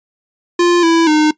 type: tone with pitch steps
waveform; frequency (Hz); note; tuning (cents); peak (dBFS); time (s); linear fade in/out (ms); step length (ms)
square; 348.7 / 331.3 / 305.9; F4 / E4 / D#4; -3 / +9 / -29; -9; 0.59-1.31; 5; 240
effects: noise-tail reverb RT60 0.1 s tail -18 dB re dry + resampled to 16000 Hz